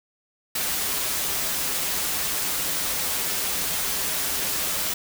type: noise with comb filter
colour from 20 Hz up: white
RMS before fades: -26 dBFS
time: 0.55-4.94 s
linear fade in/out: 5 ms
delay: 8.7 ms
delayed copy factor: -0.5
effects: none